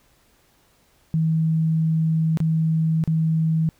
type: tone with dropouts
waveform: sine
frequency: 160.4 Hz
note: E3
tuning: 47 cents flat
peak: -17 dBFS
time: 1.14-3.69 s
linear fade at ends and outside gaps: 0 ms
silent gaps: 2.373-2.403 / 3.039-3.076 s
effects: pink hiss -60 dBFS RMS until 3.79 s